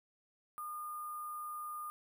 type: tone with sample-and-hold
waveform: sine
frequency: 1215 Hz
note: D#6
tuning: 42 cents flat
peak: -40 dBFS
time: 0.58-1.9 s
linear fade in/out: 0 ms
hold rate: 11025 Hz
effects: none